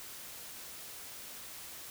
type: silence
effects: white hiss -47 dBFS RMS until 1.9 s